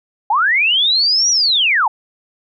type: linear two-way sweep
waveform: sine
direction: up then down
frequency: 784 to 5870 to 784 Hz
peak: -11 dBFS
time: 0.3-1.88 s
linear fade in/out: 5 ms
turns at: 1.3 s
effects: none